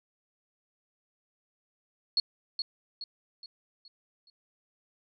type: tone with echo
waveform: sine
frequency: 4335 Hz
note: C#8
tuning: 39 cents flat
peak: -22 dBFS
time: 2.17-2.2 s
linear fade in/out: 2 ms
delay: 420 ms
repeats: 5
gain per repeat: -7 dB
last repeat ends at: 4.3 s
effects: none